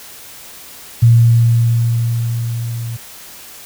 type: tone with level ramp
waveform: sine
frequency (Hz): 116.7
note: A#2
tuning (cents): +2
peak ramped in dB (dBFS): -4 to -21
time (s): 1.02-2.97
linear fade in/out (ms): 10
effects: white hiss -36 dBFS RMS until 3.65 s